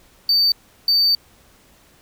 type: tone bursts at uneven times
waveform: triangle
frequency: 4592 Hz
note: D8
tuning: 40 cents flat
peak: -12 dBFS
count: 2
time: 0.29-0.52 / 0.88-1.15 s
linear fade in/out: 2 ms
effects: pink hiss -53 dBFS RMS until 2.01 s